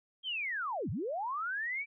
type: linear two-way sweep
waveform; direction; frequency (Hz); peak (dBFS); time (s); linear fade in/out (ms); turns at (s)
sine; down then up; 3257 to 82.41 to 2344; -33; 0.23-1.86; 50; 0.9
effects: none